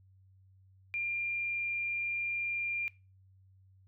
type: tone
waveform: sine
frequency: 2393 Hz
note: D7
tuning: 32 cents sharp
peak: -32 dBFS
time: 0.94-2.88 s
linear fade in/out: 0 ms
effects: noise-tail reverb RT60 0.3 s tail -20 dB re dry + added 95 Hz sine -59 dBFS peak until 3.87 s